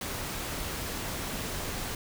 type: noise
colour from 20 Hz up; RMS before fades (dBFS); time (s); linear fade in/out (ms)
pink; -35; 0.01-1.95; 2
effects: none